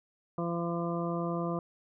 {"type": "harmonic tone", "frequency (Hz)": 170.5, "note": "F3", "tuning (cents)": -41, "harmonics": [1, 2, 3, 4, 6, 7], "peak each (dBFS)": [-33, -36, -38, -39, -41, -41], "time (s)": [0.38, 1.59], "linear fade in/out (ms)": 2, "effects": []}